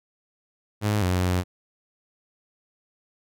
sawtooth tone with pitch steps, 104.9 / 91 / 90.5 Hz, G#2 / F#2 / F#2, +18 / -28 / -38 cents, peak -17 dBFS, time 0.81-1.44 s, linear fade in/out 50 ms, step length 210 ms, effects none

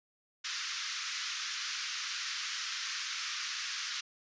white band-pass noise, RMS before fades -38 dBFS, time 0.44-4.01 s, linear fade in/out 10 ms, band 1200 to 6300 Hz, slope 48 dB/octave, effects resampled to 16000 Hz

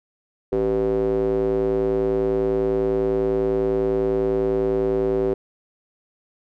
square tone with band-pass filter, 55 Hz, A1, in tune, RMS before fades -21 dBFS, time 0.52-5.34 s, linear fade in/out 5 ms, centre 420 Hz, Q 7, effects none

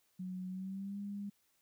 sine tone with pitch glide, 184.2 to 202 Hz, F#3 to G#3, -7 to -48 cents, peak -39 dBFS, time 0.19-1.3 s, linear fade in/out 10 ms, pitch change +159 cents, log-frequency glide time 0.48-0.99 s, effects white hiss -75 dBFS RMS until 1.61 s

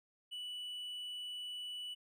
triangle tone, 2960 Hz, F#7, in tune, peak -40 dBFS, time 0.31-1.95 s, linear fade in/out 20 ms, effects none

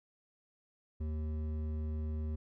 sine tone with hard clipping, 77.3 Hz, D#2, 11 cents flat, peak -36 dBFS, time 1-2.36 s, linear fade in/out 10 ms, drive 10 dB, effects none

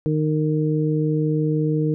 harmonic tone, 153.9 Hz, D#3, 19 cents flat, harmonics 1 / 2 / 3, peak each -20 / -23 / -25 dBFS, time 0.06-1.94 s, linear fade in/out 0 ms, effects none

